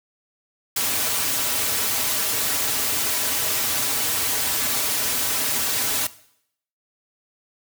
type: noise with comb filter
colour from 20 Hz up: white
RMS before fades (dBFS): -23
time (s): 0.76-6.07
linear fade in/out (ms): 5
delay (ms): 5.6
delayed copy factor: -0.8
effects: noise-tail reverb RT60 0.7 s tail -18 dB re dry + high-pass 80 Hz 12 dB/octave